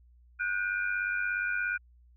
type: tone cluster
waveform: sine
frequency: 1455 / 1552 / 2403 Hz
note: F#6 / G6 / D7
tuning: -29 / -18 / +39 cents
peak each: -30 / -34 / -37 dBFS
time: 0.39-1.78 s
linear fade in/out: 20 ms
effects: added 60 Hz sine -56 dBFS peak until 2.16 s